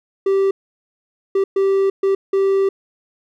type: tone bursts at uneven times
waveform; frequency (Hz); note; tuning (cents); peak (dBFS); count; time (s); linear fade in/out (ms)
triangle; 389.8; G4; -10; -11; 5; 0.26-0.51 / 1.35-1.44 / 1.56-1.9 / 2.03-2.15 / 2.33-2.69; 5
effects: none